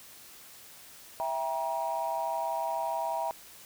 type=chord; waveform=sine; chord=E diminished; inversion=none; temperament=just; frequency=659.3 / 791.1 / 949.3 Hz; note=E5 / G5 / Bb5; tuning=0 / +16 / +31 cents; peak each=-33 / -34 / -32 dBFS; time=1.2-3.31 s; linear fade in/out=0 ms; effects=tanh soft clip ceiling -21 dBFS + white hiss -51 dBFS RMS until 3.65 s